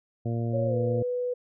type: harmonic tone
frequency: 116.54 Hz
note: A#2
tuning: in tune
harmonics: 1 / 2 / 3 / 4 / 5 / 6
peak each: -27 / -33 / -37 / -39 / -41 / -43 dBFS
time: 0.25-1.03 s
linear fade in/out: 10 ms
type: tone with pitch glide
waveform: sine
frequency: 554.4 to 493.9 Hz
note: C#5 to B4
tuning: 0 to 0 cents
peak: -26 dBFS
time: 0.53-1.34 s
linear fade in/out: 10 ms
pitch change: -200 cents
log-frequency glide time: 0.66-0.76 s
effects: none